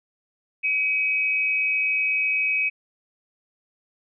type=tone pair together; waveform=sine; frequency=2282 / 2534 Hz; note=C#7 / D#7; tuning=+50 / +31 cents; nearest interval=major second; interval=181 cents; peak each=-26 / -21 dBFS; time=0.63-2.7 s; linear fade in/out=20 ms; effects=none